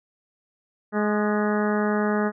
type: harmonic tone with a mistuned harmonic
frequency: 210 Hz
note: G#3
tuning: 19 cents sharp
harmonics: 1 / 2 / 3 / 4 / 5 / 6 / 7 / 8 / 9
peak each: -23 / -26 / -30 / -32 / -37 / -32 / -34 / -35 / -39 dBFS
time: 0.92-2.32 s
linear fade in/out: 50 ms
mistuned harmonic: 6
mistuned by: -31 cents
effects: none